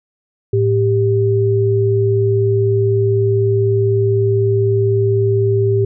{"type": "tone pair together", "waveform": "sine", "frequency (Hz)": [110, 394], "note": ["A2", "G4"], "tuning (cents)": [0, 9], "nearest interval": "octave + minor seventh", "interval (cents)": 2209, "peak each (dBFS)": -14, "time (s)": [0.53, 5.85], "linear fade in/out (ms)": 5, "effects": []}